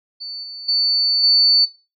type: tone with level steps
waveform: sine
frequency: 4500 Hz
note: C#8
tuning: 25 cents sharp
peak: -27 / -30 / -14 / -10 dBFS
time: 0.2-1.66 s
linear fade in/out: 20 ms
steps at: 0.43 / 0.68 / 1.23 s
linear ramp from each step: 10 ms
effects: noise-tail reverb RT60 0.3 s tail -19 dB re dry